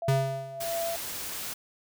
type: tone with tremolo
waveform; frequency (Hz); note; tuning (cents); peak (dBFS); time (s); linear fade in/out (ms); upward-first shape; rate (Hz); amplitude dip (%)
sine; 673; E5; +36; -28; 0.02-0.96; 2; sine; 1.6; 70
type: tone with exponential decay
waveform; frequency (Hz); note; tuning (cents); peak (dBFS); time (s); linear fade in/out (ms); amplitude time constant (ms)
square; 135.5; C#3; -39; -21; 0.08-0.77; 5; 150
type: noise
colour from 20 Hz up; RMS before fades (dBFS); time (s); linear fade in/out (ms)
white; -36; 0.6-1.54; 10
effects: none